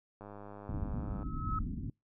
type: click train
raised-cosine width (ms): 1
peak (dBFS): -34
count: 105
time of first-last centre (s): 0.21-1.23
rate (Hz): 102
type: low-pass noise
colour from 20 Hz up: pink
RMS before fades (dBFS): -37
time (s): 0.69-1.9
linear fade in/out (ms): 2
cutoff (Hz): 290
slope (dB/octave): 48
type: tone with exponential growth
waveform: sine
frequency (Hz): 1289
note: E6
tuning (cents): -39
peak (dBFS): -32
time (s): 0.9-1.59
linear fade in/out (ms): 5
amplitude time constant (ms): 150
effects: noise-tail reverb RT60 0.2 s tail -26 dB re dry